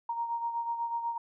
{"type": "beating tone pair", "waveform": "sine", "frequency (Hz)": [932.3, 940.4], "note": ["A#5", "A#5"], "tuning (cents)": [0, 15], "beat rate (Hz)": 8.1, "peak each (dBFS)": [-31, -39], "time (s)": [0.09, 1.18], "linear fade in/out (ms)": 5, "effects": []}